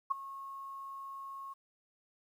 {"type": "tone with ADSR envelope", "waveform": "sine", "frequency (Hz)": 1091, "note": "C#6", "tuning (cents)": -28, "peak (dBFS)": -25, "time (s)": [0.1, 1.54], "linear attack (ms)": 14, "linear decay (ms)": 12, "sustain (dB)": -17, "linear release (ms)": 16, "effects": ["11-bit"]}